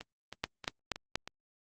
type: two click trains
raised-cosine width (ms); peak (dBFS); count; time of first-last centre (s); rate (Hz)
0.2; -24 / -13; 5 / 4; 0.01-1.276 / 0.44-1.156; 3.16 / 4.19
effects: Opus 32 kbps